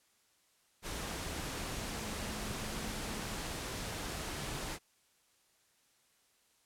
sine tone in noise, 213.8 Hz, A3, 49 cents flat, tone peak -48 dBFS, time 1.67-3.37 s, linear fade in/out 50 ms, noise pink, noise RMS -40 dBFS, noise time 0.82-4.79 s, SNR -11 dB, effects white hiss -71 dBFS RMS until 6.65 s + low-pass 11000 Hz 12 dB/octave

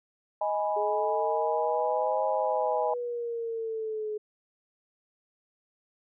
sine chord, G# minor, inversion second, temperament equal with one note detuned, 626.2 / 830.6 / 987.8 Hz, D#5 / G#5 / B5, +11 / 0 / 0 cents, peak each -29 / -29 / -34 dBFS, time 0.41-2.94 s, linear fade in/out 5 ms
sine exponential two-way sweep, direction up then down, 415.3 to 529 to 422.6 Hz, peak -30 dBFS, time 0.76-4.18 s, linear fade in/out 10 ms, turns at 2.26 s
effects none

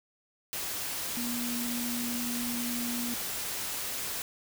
sine tone in noise, 240 Hz, B3, 49 cents flat, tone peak -33 dBFS, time 1.17-3.14 s, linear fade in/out 0 ms, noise white, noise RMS -35 dBFS, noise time 0.53-4.22 s, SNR -1 dB, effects none

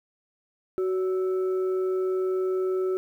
sine tone with frequency modulation, 373.4 Hz, F#4, 16 cents sharp, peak -23 dBFS, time 0.78-2.97 s, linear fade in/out 0 ms, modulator 942 Hz, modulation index 0.26, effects 10-bit

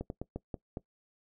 slowing click train, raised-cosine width 2 ms, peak -23 dBFS, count 6, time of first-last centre 0.01-0.772 s, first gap 91 ms, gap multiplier 1.26, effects noise-tail reverb RT60 0.1 s tail -20 dB re dry

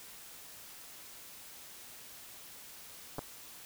clicks, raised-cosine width 1 ms, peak -24 dBFS, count 2, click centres 3.184 / 3.191 s, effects white hiss -51 dBFS RMS until 3.65 s

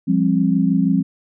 sine tone cluster, 173.9 / 200.1 / 266.3 Hz, F3 / G3 / C4, -7 / +36 / +31 cents, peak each -18 dBFS, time 0.07-1.03 s, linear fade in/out 20 ms, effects none

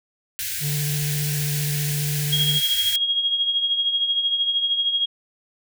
white band-stop noise, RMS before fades -28 dBFS, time 0.39-2.96 s, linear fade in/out 0 ms, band 140 to 1500 Hz, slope 96 dB/octave
triangle tone with vibrato, 146.83 Hz, D3, in tune, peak -21 dBFS, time 0.6-2.61 s, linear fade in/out 50 ms, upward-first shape sine, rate 15 Hz, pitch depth 24 cents each way
sine tone with tremolo, 3277 Hz, G#7, 24 cents flat, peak -16 dBFS, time 2.32-5.06 s, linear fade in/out 10 ms, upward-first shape triangle, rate 13 Hz, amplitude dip 65%
effects none

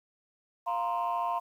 sine chord, F suspended fourth, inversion none, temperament equal, 698.5 / 932.3 / 1046.5 Hz, F5 / Bb5 / C6, 0 / 0 / 0 cents, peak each -31 dBFS, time 0.66-1.4 s, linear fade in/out 20 ms, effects tanh soft clip ceiling -23 dBFS + 10-bit

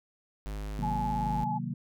square tone, 51.4 Hz, G#1, 17 cents flat, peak -35 dBFS, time 0.46-1.44 s, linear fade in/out 0 ms
sine chord, C half-diminished seventh, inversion none, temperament equal, 130.81 / 155.56 / 185 / 233.1 Hz, C3 / Eb3 / Gb3 / Bb3, 0 / 0 / 0 / 0 cents, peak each -37 dBFS, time 0.79-1.74 s, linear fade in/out 2 ms
sine tone with vibrato, 850 Hz, G#5, 40 cents sharp, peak -30 dBFS, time 0.82-1.59 s, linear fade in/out 20 ms, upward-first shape square, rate 18 Hz, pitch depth 24 cents each way
effects none

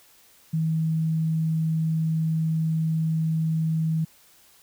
sine tone, 160.2 Hz, E3, 49 cents flat, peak -21 dBFS, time 0.53-4.05 s, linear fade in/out 10 ms, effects white hiss -56 dBFS RMS until 4.62 s

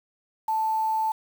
sine tone with quantisation, 880 Hz, A5, in tune, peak -22 dBFS, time 0.48-1.12 s, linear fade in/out 5 ms, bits 7, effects none

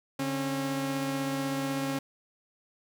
sawtooth tone pair together, 143.7 / 271.3 Hz, D3 / C#4, -37 / -37 cents, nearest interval major seventh, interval 1100 cents, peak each -32 / -26 dBFS, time 0.19-1.99 s, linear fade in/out 5 ms, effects none

